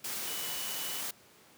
sine tone in noise, 2960 Hz, F#7, in tune, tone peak -43 dBFS, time 0.27-1.01 s, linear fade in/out 5 ms, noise white, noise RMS -37 dBFS, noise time 0.04-1.11 s, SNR -9 dB, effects pink hiss -59 dBFS RMS until 1.57 s + high-pass 150 Hz 12 dB/octave

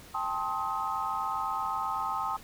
sine chord, A half-diminished seventh, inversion third, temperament just, 792 / 880 / 1056 / 1267.2 Hz, G5 / A5 / C6 / Eb6, +18 / 0 / +16 / +31 cents, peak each -36 / -35 / -35 / -33 dBFS, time 0.14-2.37 s, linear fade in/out 10 ms, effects pink hiss -51 dBFS RMS until 2.43 s

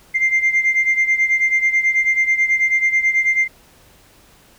sine beating tone pair, 2093 / 2102.2 Hz, C7 / C7, 0 / +8 cents, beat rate 9.2 Hz, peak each -14 / -18 dBFS, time 0.14-3.48 s, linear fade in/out 20 ms, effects tanh soft clip ceiling -9 dBFS + pink hiss -50 dBFS RMS until 4.58 s

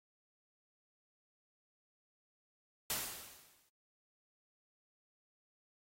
white noise with exponential decay, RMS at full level -35 dBFS, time 2.9-3.69 s, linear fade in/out 1 ms, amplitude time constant 170 ms, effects noise-tail reverb RT60 0.2 s tail -25 dB re dry + AAC 48 kbps

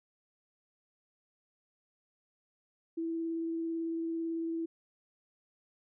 sine tone with vibrato, 329.6 Hz, E4, in tune, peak -32 dBFS, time 2.97-4.66 s, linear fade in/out 10 ms, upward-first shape sine, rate 18 Hz, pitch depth 10 cents each way, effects none

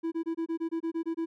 triangle tone bursts, 329.3 Hz, E4, 2 cents flat, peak -26 dBFS, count 11, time 0.03-1.26 s, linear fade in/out 20 ms, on 90 ms, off 24 ms, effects none

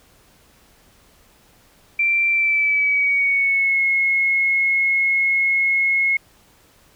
sine tone with pitch glide, 2353 to 2170 Hz, D7 to C#7, +3 to -37 cents, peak -15 dBFS, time 1.99-6.17 s, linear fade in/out 5 ms, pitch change -140 cents, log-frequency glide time 2.29-3.83 s, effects pink hiss -54 dBFS RMS until 6.95 s

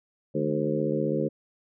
harmonic tone with a mistuned harmonic, 75.6 Hz, D#2, 49 cents flat, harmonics 2 / 3 / 4 / 5 / 6 / 7, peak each -31 / -31 / -31 / -31 / -31 / -31 dBFS, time 0.34-1.29 s, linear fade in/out 20 ms, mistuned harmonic 3, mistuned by -81 cents, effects none

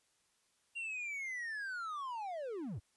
triangle linear sweep, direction down, 2790 to 73.3 Hz, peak -37 dBFS, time 0.75-2.8 s, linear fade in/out 20 ms, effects white hiss -75 dBFS RMS until 2.96 s + resampled to 24000 Hz

